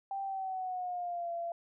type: tone with pitch glide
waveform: sine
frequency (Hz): 784 to 682.5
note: G5 to F5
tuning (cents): 0 to -40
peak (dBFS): -34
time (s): 0.11-1.52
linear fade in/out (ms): 2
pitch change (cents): -240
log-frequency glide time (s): 0.23-1.31
effects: none